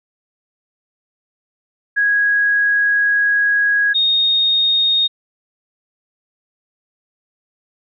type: tone pair in turn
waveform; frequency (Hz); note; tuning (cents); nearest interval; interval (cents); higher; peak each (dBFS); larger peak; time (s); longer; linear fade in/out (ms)
sine; 1655 / 3709; G#6 / A#7; -6 / -9; octave + major second; 1397; second; -12; neither; 1.96-3.94 / 3.94-5.08; first; 20
effects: none